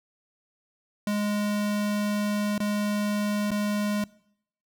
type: tone with dropouts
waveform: square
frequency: 207.3 Hz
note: G#3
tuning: 3 cents flat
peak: -25 dBFS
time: 1.07-4.04 s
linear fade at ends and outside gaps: 2 ms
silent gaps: 2.58-2.602 / 3.507-3.515 s
effects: noise-tail reverb RT60 0.7 s tail -22 dB re dry